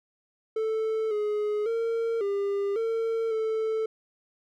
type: tone with pitch steps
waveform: triangle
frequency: 440.4 / 419.6 / 458.1 / 400.4 / 453.2 / 441 Hz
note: A4 / G#4 / A#4 / G4 / A#4 / A4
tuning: +2 / +18 / -30 / +37 / -49 / +4 cents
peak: -23 dBFS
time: 0.56-3.86 s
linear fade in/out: 5 ms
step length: 550 ms
effects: none